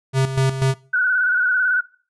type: tone with tremolo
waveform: square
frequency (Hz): 133.3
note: C3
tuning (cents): +33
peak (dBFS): -15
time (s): 0.13-0.75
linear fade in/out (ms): 50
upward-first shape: square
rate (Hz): 4.1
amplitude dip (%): 65
type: tone with vibrato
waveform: sine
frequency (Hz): 1480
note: F#6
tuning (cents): 0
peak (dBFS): -15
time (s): 0.93-1.81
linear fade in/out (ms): 10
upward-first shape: square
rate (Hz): 18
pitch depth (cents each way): 41
effects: noise-tail reverb RT60 0.4 s tail -21 dB re dry + resampled to 24000 Hz